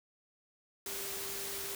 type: tone in noise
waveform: sine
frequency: 395.5 Hz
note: G4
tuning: 15 cents sharp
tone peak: -47 dBFS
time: 0.86-1.75 s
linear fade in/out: 2 ms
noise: white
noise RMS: -40 dBFS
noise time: 0.86-1.75 s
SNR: -10 dB
effects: none